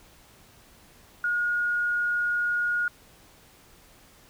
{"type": "tone", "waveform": "sine", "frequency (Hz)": 1437, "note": "F6", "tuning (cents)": 49, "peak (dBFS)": -23, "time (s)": [1.24, 2.88], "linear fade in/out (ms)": 2, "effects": ["pink hiss -55 dBFS RMS until 4.29 s"]}